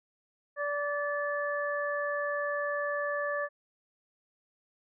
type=harmonic tone; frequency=580 Hz; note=D5; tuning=22 cents flat; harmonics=1 / 2 / 3; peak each=-32 / -36 / -34 dBFS; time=0.56-3.49 s; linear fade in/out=50 ms; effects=none